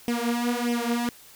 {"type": "tone with flanger", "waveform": "sawtooth", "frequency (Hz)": 238.7, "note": "A#3", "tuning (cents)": 41, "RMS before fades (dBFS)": -26, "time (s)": [0.08, 1.09], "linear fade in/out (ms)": 0, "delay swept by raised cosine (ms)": [0.35, 5.35], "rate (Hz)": 1.6, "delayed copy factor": 0.85, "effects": ["white hiss -50 dBFS RMS until 1.35 s"]}